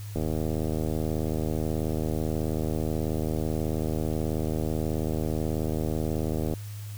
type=click train; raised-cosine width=2 ms; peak=-16 dBFS; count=501; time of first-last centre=0.16-6.538 s; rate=78.4 Hz; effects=added 104 Hz sine -35 dBFS peak until 6.97 s + white hiss -49 dBFS RMS until 6.97 s